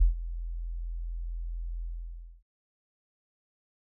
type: tone with ADSR envelope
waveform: sine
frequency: 42.21 Hz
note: E1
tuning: 42 cents sharp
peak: -15 dBFS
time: 0-2.43 s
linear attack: 16 ms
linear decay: 120 ms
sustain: -17 dB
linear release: 600 ms
effects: none